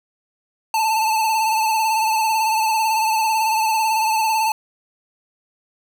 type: tone with vibrato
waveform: square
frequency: 880 Hz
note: A5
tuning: in tune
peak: -17 dBFS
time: 0.74-4.52 s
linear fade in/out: 2 ms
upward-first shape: triangle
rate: 18 Hz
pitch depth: 55 cents each way
effects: none